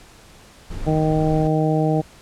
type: noise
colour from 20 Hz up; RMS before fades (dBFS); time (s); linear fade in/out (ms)
brown; -29; 0.7-1.48; 10
type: harmonic tone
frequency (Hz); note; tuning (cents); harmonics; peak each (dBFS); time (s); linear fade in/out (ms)
156; D#3; +5; 1 / 2 / 3 / 4 / 5; -19 / -22 / -24 / -25 / -26; 0.86-2.02; 20
effects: pink hiss -47 dBFS RMS until 2.21 s + low-pass 10000 Hz 12 dB/octave